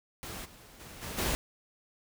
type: noise with level steps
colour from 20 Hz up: pink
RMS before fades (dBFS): -41 / -54 / -48 / -40 / -31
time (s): 0.23-1.35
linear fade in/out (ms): 0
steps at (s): 0.44 / 0.79 / 1.01 / 1.17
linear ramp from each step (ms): 20
effects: none